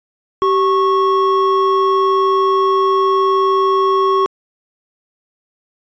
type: tone pair together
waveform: triangle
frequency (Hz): 386.4 / 1100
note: G4 / C#6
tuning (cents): -25 / -14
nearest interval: octave + tritone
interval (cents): 1811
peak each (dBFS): -12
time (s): 0.42-4.26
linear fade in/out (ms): 0
effects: resampled to 16000 Hz